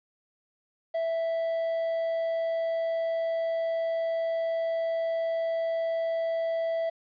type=tone; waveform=triangle; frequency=659.3 Hz; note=E5; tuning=in tune; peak=-24 dBFS; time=0.94-6.9 s; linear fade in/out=10 ms; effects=resampled to 11025 Hz + 10-bit